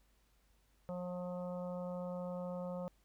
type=harmonic tone; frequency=179.2 Hz; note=F3; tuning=45 cents sharp; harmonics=1 / 3 / 4 / 5 / 6 / 7; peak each=-42 / -42 / -54 / -54 / -58 / -56 dBFS; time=0.89-2.88 s; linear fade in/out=0 ms; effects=added 50 Hz sine -70 dBFS peak until 3.04 s + pink hiss -75 dBFS RMS until 3.04 s